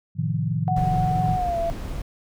sine chord, F dominant seventh, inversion first, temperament equal, 110 / 130.81 / 155.56 / 174.61 Hz, A2 / C3 / Eb3 / F3, 0 / 0 / 0 / 0 cents, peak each -27 / -29 / -25 / -29 dBFS, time 0.15-1.38 s, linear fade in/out 50 ms
sine tone with pitch glide, 740 to 674.7 Hz, F#5 to E5, 0 to +40 cents, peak -22 dBFS, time 0.68-1.7 s, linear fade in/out 0 ms, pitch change -160 cents, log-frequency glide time 1.36-1.58 s
brown noise, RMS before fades -30 dBFS, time 0.76-2.02 s, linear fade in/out 5 ms
effects none

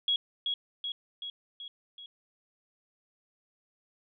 sine tone with echo, 3322 Hz, G#7, in tune, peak -24 dBFS, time 0.08-0.16 s, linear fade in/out 2 ms, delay 380 ms, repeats 5, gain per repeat -4 dB, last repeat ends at 2.06 s, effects none

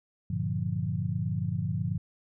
sine chord, G minor seventh, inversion none, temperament equal, 98 / 116.54 / 146.83 / 174.61 Hz, G2 / Bb2 / D3 / F3, 0 / 0 / 0 / 0 cents, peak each -33 dBFS, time 0.3-1.98 s, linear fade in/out 5 ms, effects none

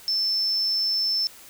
sine tone, 5300 Hz, E8, 9 cents sharp, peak -21 dBFS, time 0.08-1.27 s, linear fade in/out 0 ms, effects white hiss -47 dBFS RMS until 1.49 s

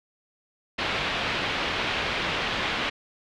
white low-pass noise, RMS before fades -28 dBFS, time 0.78-2.9 s, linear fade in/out 10 ms, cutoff 3400 Hz, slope 24 dB/octave, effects none

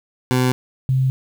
20% pulse / sine tone pair in turn, 127 / 131.33 Hz, B2 / C3, +49 / +7 cents, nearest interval minor second, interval 58 cents, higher second, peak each -10 / -14 dBFS, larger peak first, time 0.31-0.52 / 0.89-1.1 s, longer neither, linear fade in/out 0 ms, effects 8-bit

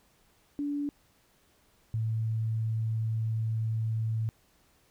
sine tone pair in turn, 288.4 / 111.45 Hz, D4 / A2, -31 / +23 cents, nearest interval octave + major third, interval 1646 cents, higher first, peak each -29 / -27 dBFS, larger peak second, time 0.59-0.89 / 1.94-4.29 s, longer second, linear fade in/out 0 ms, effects pink hiss -66 dBFS RMS until 4.9 s

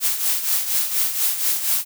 blue noise with tremolo, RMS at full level -18 dBFS, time 0-1.85 s, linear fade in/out 50 ms, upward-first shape triangle, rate 4.2 Hz, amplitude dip 70%, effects none

